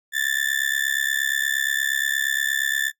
35% pulse tone with amplitude modulation, 1762 Hz, A6, 2 cents sharp, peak -15 dBFS, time 0.12-2.92 s, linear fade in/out 50 ms, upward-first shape sine, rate 68.5 Hz, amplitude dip 95%, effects noise-tail reverb RT60 0.1 s tail -20 dB re dry

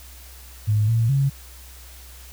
sine tone with pitch steps, 106.1 / 114.2 / 137.8 Hz, G#2 / A#2 / C#3, +38 / -35 / -10 cents, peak -16 dBFS, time 0.67-1.3 s, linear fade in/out 20 ms, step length 210 ms, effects added 63 Hz sine -42 dBFS peak until 2.32 s + white hiss -46 dBFS RMS until 2.32 s

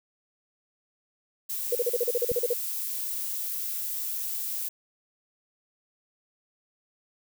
violet noise, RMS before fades -32 dBFS, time 1.49-4.69 s, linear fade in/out 10 ms
sine tone bursts, 481.7 Hz, B4, 43 cents flat, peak -22 dBFS, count 12, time 1.72-2.534 s, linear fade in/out 5 ms, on 33 ms, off 38 ms
click, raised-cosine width 3 ms, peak -22 dBFS, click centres 2.317 s
effects none

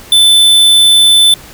square tone, 3520 Hz, A7, in tune, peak -4 dBFS, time 0.12-1.34 s, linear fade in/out 2 ms, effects pink hiss -34 dBFS RMS until 1.53 s

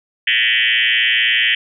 sine tone with frequency modulation, 2487 Hz, D#7, 1 cent flat, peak -12 dBFS, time 0.27-1.55 s, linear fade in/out 5 ms, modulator 116 Hz, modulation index 6.4, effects none

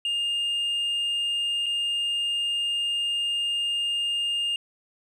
sine tone with dropouts, 2820 Hz, F7, 16 cents sharp, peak -21 dBFS, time 0.05-4.56 s, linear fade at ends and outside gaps 2 ms, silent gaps 1.66-1.664 s, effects tanh soft clip ceiling -23 dBFS + 10-bit

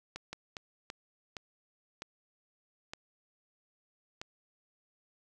slowing click train, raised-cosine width 0.2 ms, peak -23 dBFS, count 8, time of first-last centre 0.16-4.215 s, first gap 170 ms, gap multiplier 1.4, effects none

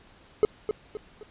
triangle tone with echo, 425.7 Hz, G#4, 43 cents sharp, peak -13 dBFS, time 0.43-0.45 s, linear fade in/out 0 ms, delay 260 ms, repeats 3, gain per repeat -8 dB, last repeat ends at 1.23 s, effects pink hiss -55 dBFS RMS until 1.3 s + resampled to 8000 Hz

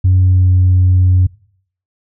sine tone with pitch glide, 92.5 to 91.65 Hz, F#2 to F#2, 0 to -16 cents, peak -5 dBFS, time 0.04-1.27 s, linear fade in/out 10 ms, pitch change -16 cents, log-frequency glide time 0.23-0.5 s, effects noise-tail reverb RT60 0.6 s tail -23 dB re dry + tanh soft clip ceiling -4 dBFS

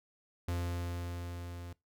45% pulse tone with level ramp, 87.1 Hz, F2, 4 cents flat, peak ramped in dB -32 to -43 dBFS, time 0.48-1.73 s, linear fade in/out 5 ms, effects noise-tail reverb RT60 0.2 s tail -22 dB re dry

